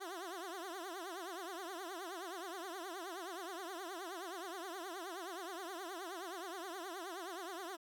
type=tone with vibrato; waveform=15% pulse; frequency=360.3 Hz; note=F#4; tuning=46 cents flat; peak=-37 dBFS; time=0-7.77 s; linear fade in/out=20 ms; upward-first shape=triangle; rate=9.5 Hz; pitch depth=210 cents each way; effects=none